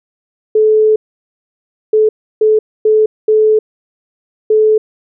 sine tone bursts at uneven times, 432.4 Hz, A4, 30 cents flat, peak -6 dBFS, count 6, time 0.55-0.96 / 1.93-2.09 / 2.41-2.59 / 2.85-3.06 / 3.28-3.59 / 4.5-4.78 s, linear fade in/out 5 ms, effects none

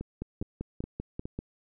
two click trains, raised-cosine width 3 ms, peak -21 / -23 dBFS, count 7 / 4, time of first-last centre 0.22-1.39 / 0.01-1.255 s, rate 5.13 / 2.41 Hz, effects none

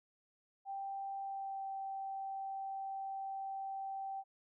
sine tone with pitch glide, 785 to 778.2 Hz, G5 to G5, +2 to -13 cents, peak -39 dBFS, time 0.65-4.24 s, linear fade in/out 50 ms, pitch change -15 cents, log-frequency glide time 1.22-1.66 s, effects none

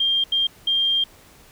sine tone bursts at uneven times, 3196 Hz, G7, 33 cents sharp, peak -17 dBFS, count 3, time 0-0.24 / 0.32-0.47 / 0.67-1.04 s, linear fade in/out 5 ms, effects pink hiss -50 dBFS RMS until 1.51 s

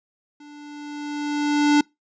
square tone with level ramp, 293.7 Hz, D4, in tune, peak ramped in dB -43 to -13 dBFS, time 0.4-1.81 s, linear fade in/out 5 ms, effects noise-tail reverb RT60 0.2 s tail -25 dB re dry + resampled to 16000 Hz

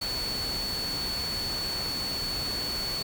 sine tone in noise, 4435 Hz, C#8, in tune, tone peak -30 dBFS, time 0.01-3.03 s, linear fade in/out 10 ms, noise pink, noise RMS -36 dBFS, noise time 0.01-3.03 s, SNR +3 dB, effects none

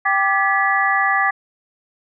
harmonic tone with a mistuned harmonic, 392 Hz, G4, in tune, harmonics 2 / 3 / 4 / 5, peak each -20 / -20 / -20 / -20 dBFS, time 0.05-1.31 s, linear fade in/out 10 ms, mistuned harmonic 4, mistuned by +140 cents, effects none

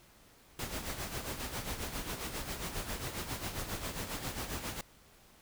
pink noise with tremolo, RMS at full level -37 dBFS, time 0.59-4.81 s, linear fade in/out 2 ms, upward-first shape sine, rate 7.4 Hz, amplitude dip 60%, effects pink hiss -61 dBFS RMS until 5.41 s

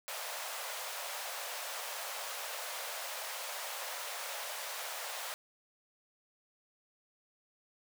pink high-pass noise, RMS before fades -41 dBFS, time 0.08-5.34 s, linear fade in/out 0 ms, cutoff 530 Hz, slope 48 dB/octave, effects none

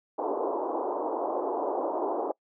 pink band-pass noise, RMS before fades -30 dBFS, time 0.18-2.32 s, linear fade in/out 10 ms, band 310 to 1000 Hz, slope 48 dB/octave, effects noise-tail reverb RT60 0.1 s tail -25 dB re dry

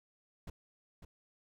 brown noise with echo, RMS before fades -42 dBFS, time 0.47-0.5 s, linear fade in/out 5 ms, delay 550 ms, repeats 1, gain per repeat -8 dB, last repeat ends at 1.05 s, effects none

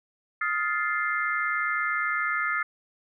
sine chord, F dominant seventh, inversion third, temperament just, 1257.2 / 1396.9 / 1746.1 / 2095 Hz, Eb6 / F6 / A6 / C7, +18 / 0 / -14 / +2 cents, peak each -30 dBFS, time 0.41-2.63 s, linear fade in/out 5 ms, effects none

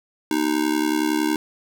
square tone with amplitude modulation, 309.8 Hz, D#4, 7 cents flat, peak -16 dBFS, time 0.31-1.36 s, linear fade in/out 2 ms, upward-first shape sine, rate 70.8 Hz, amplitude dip 85%, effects none

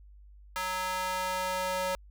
square tone with high-pass filter sweep, 185 Hz, F#3, in tune, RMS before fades -32 dBFS, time 0.56-1.95 s, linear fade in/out 0 ms, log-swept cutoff 1100 to 640 Hz, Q 1.8, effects added 50 Hz sine -50 dBFS peak until 2.1 s

